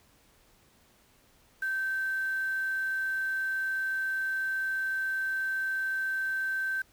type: tone with quantisation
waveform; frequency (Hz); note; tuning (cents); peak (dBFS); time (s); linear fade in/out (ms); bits
sine; 1553; G6; -17; -28; 1.62-6.82; 5; 8
effects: pink hiss -63 dBFS RMS until 6.92 s